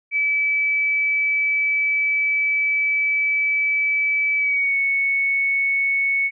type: tone with pitch glide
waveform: sine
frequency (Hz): 2300 to 2214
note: D7 to C#7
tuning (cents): -37 to -3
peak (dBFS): -17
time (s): 0.11-6.31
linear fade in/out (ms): 50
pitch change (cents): -66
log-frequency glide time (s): 4.37-4.77
effects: none